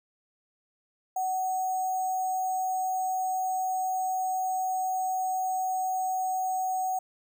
sine tone with sample-and-hold, 748 Hz, F#5, 19 cents sharp, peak -26 dBFS, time 1.16-6.99 s, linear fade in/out 5 ms, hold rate 7350 Hz, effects none

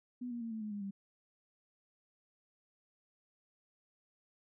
sine tone with pitch steps, 246.9 / 237.8 / 229 / 220.6 / 212.5 / 204.6 / 197.1 Hz, B3 / A#3 / A#3 / A3 / G#3 / G#3 / G3, 0 / +35 / -31 / +5 / +40 / -26 / +10 cents, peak -38 dBFS, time 0.21-0.91 s, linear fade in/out 10 ms, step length 100 ms, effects none

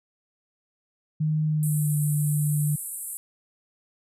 sine tone with pitch glide, 154.5 to 148.89 Hz, D#3 to D3, -12 to +24 cents, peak -21 dBFS, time 1.2-2.76 s, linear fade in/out 10 ms, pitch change -64 cents, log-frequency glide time 1.46-1.96 s
pink band-pass noise, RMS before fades -35 dBFS, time 1.63-3.17 s, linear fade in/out 0 ms, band 8000 to 13000 Hz, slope 96 dB/octave
effects none

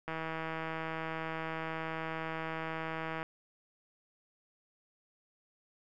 click train, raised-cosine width 0.5 ms, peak -23 dBFS, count 508, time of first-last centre 0.08-3.229 s, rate 161 Hz, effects none

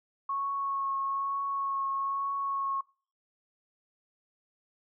sine tone with vibrato, 1100 Hz, C#6, 14 cents flat, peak -29 dBFS, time 0.29-2.81 s, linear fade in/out 5 ms, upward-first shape triangle, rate 1.1 Hz, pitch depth 16 cents each way, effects noise-tail reverb RT60 0.4 s tail -22 dB re dry

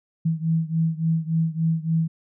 sine beating tone pair, 161.3 / 164.8 Hz, E3 / E3, -37 / 0 cents, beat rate 3.5 Hz, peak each -22 / -24 dBFS, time 0.25-2.08 s, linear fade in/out 10 ms, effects none

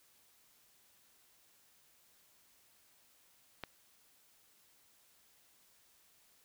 click, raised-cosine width 0.3 ms, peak -24 dBFS, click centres 3.637 s, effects white hiss -68 dBFS RMS until 6.44 s

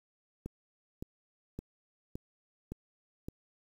click train, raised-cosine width 3 ms, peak -26 dBFS, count 6, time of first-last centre 0.46-3.285 s, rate 1.77 Hz, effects 9-bit

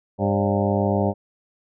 harmonic tone with a mistuned harmonic, 100.2 Hz, G2, 38 cents sharp, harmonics 1 / 2 / 3 / 4 / 5 / 6 / 7 / 8 / 9, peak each -24 / -23 / -29 / -27 / -27 / -27 / -29 / -31 / -33 dBFS, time 0.18-1.14 s, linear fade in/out 50 ms, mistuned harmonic 5, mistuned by +110 cents, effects none

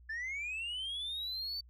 sine linear sweep, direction up, 1729 to 4580 Hz, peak -34 dBFS, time 0.09-1.61 s, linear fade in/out 10 ms, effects tanh soft clip ceiling -35 dBFS + added 60 Hz sine -55 dBFS peak until 1.69 s

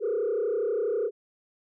sine tone with frequency modulation, 441.3 Hz, A4, 5 cents sharp, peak -23 dBFS, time 0-1.11 s, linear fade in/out 50 ms, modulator 32.3 Hz, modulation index 1.5, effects tanh soft clip ceiling -21 dBFS

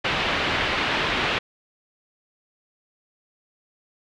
white low-pass noise, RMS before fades -24 dBFS, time 0.04-1.39 s, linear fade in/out 10 ms, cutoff 3200 Hz, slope 24 dB/octave, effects none

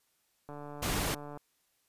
click train, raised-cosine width 1 ms, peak -31 dBFS, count 130, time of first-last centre 0.49-1.374 s, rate 146 Hz
pink noise, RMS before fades -32 dBFS, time 0.82-1.15 s, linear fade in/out 10 ms
effects white hiss -74 dBFS RMS until 1.88 s + resampled to 32000 Hz

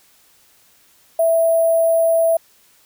sine tone with sample-and-hold, 659.3 Hz, E5, in tune, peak -12 dBFS, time 1.19-2.37 s, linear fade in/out 5 ms, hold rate 11025 Hz, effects white hiss -54 dBFS RMS until 2.85 s

